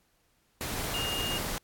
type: tone in noise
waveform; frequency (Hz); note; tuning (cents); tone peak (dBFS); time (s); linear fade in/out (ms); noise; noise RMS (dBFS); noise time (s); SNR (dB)
sine; 2836; F7; +26; -32; 0.94-1.38; 0; pink; -34; 0.61-1.58; -1
effects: pink hiss -70 dBFS RMS until 1.63 s + AAC 64 kbps